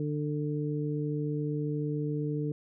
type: harmonic tone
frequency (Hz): 148.8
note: D3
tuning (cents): +23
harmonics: 1 / 2 / 3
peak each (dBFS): -31 / -34 / -36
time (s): 0-2.52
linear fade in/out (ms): 2
effects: none